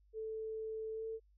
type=tone with pitch glide; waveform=sine; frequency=440 to 445.9 Hz; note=A4 to A4; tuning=0 to +23 cents; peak=-39 dBFS; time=0.13-1.2 s; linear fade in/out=50 ms; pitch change=+23 cents; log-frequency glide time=0.92-1.06 s; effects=added 50 Hz sine -65 dBFS peak until 1.37 s